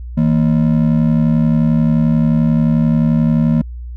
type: ring-modulated tone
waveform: triangle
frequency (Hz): 196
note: G3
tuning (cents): 0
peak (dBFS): -5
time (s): 0.17-3.62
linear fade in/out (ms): 10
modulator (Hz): 35.7
effects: added 60 Hz sine -25 dBFS peak until 3.96 s